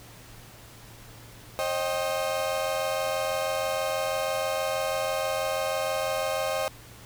35% pulse chord, C minor, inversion none, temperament equal with one note detuned, 536.1 / 622.3 / 784 Hz, C5 / Eb5 / G5, +42 / 0 / 0 cents, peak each -28 / -28 / -32 dBFS, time 1.59-6.68 s, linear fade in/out 0 ms, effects added 115 Hz sine -50 dBFS peak until 7.05 s + pink hiss -49 dBFS RMS until 7.05 s

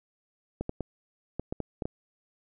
clicks, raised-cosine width 2 ms, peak -18 dBFS, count 8, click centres 0.61 / 0.694 / 0.807 / 1.396 / 1.525 / 1.603 / 1.822 / 1.855 s, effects none

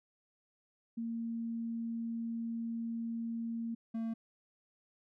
sine / triangle tone pair in turn, 230 / 226.4 Hz, A#3 / A3, -23 / +50 cents, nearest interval unison, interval 27 cents, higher first, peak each -35 / -32 dBFS, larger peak second, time 0.97-3.75 / 3.94-4.14 s, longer first, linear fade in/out 10 ms, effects none

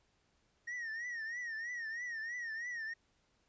triangle tone with vibrato, 1864.7 Hz, A#6, in tune, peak -37 dBFS, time 0.67-2.94 s, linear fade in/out 10 ms, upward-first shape triangle, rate 3.1 Hz, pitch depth 120 cents each way, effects pink hiss -75 dBFS RMS until 3.48 s + resampled to 16000 Hz

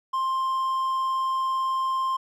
triangle tone, 1053 Hz, C6, 11 cents sharp, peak -21 dBFS, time 0.13-2.17 s, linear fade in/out 10 ms, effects none

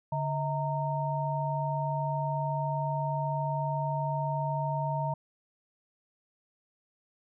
sine tone cluster, 144.4 / 641 / 922 Hz, D3 / E5 / A#5, -29 / -49 / -19 cents, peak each -31 / -35 / -32 dBFS, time 0.12-5.14 s, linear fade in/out 5 ms, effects none

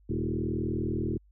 sine tone with frequency modulation, 220 Hz, A3, in tune, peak -27 dBFS, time 0.09-1.18 s, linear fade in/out 10 ms, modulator 40.1 Hz, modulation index 4.1, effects added 50 Hz sine -57 dBFS peak until 1.31 s

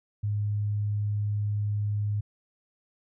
sine tone, 103.83 Hz, G#2, in tune, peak -25 dBFS, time 0.23-2.21 s, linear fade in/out 10 ms, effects none

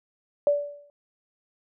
sine tone with exponential decay, 579 Hz, D5, 25 cents flat, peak -15 dBFS, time 0.47-0.9 s, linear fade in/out 1 ms, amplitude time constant 92 ms, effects none

